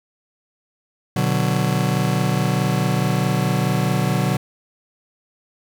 40% pulse chord, B minor, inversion none, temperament just, 123.47 / 148.16 / 185.21 Hz, B2 / D3 / F#3, 0 / +16 / +2 cents, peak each -21 dBFS, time 1.16-4.37 s, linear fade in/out 5 ms, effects 8-bit

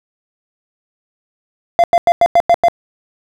triangle tone bursts, 689 Hz, F5, 24 cents flat, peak -4 dBFS, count 7, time 1.79-2.684 s, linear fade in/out 0 ms, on 48 ms, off 93 ms, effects none

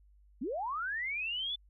sine linear sweep, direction up, 206.9 to 3520 Hz, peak -33 dBFS, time 0.41-1.56 s, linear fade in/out 10 ms, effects added 50 Hz sine -59 dBFS peak until 1.69 s

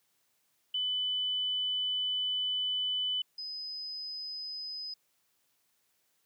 sine tone pair in turn, 3000 / 5028 Hz, F#7 / D#8, +23 / +17 cents, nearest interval major sixth, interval 894 cents, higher second, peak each -29 / -37 dBFS, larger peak first, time 0.74-3.22 / 3.38-4.94 s, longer first, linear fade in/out 5 ms, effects white hiss -74 dBFS RMS until 6.25 s + high-pass 80 Hz 12 dB/octave

